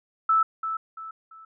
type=tone with echo; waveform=sine; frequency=1314 Hz; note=E6; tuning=6 cents flat; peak=-17 dBFS; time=0.29-0.43 s; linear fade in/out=5 ms; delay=340 ms; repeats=3; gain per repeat=-9 dB; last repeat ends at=1.45 s; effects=none